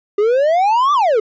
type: exponential two-way sweep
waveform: triangle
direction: up then down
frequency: 398.7 to 1200 to 409.4 Hz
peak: -9 dBFS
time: 0.18-1.2 s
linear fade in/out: 5 ms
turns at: 0.93 s
effects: resampled to 16000 Hz